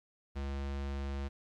square tone, 69.3 Hz, C#2, in tune, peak -36 dBFS, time 0.35-1.29 s, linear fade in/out 20 ms, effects low-pass 5000 Hz 12 dB/octave + 12-bit

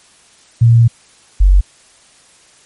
sine tone pair in turn, 116.54 / 47 Hz, A#2 / F#1, 0 / +28 cents, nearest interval octave + major third, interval 1572 cents, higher first, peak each -4 dBFS, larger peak neither, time 0.61-0.88 / 1.4-1.61 s, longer first, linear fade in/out 10 ms, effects white hiss -47 dBFS RMS until 2.65 s + MP3 48 kbps

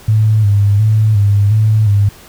sine tone with vibrato, 104.9 Hz, G#2, 18 cents sharp, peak -7 dBFS, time 0.08-2.09 s, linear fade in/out 5 ms, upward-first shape square, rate 1.4 Hz, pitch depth 58 cents each way, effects pink hiss -39 dBFS RMS until 2.28 s

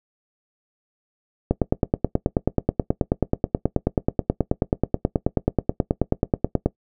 click train, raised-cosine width 2 ms, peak -4 dBFS, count 49, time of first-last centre 1.51-6.66 s, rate 9.32 Hz, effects noise-tail reverb RT60 0.1 s tail -18 dB re dry

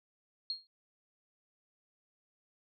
sine tone with exponential decay, 4254 Hz, C8, 28 cents sharp, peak -30 dBFS, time 0.5-0.67 s, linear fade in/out 1 ms, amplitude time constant 35 ms, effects none

